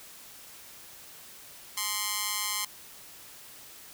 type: tone with amplitude modulation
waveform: 5% pulse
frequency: 1046.5 Hz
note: C6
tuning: in tune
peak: -13 dBFS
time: 1.77-2.65 s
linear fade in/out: 5 ms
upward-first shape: sine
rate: 199 Hz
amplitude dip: 90%
effects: white hiss -49 dBFS RMS until 3.93 s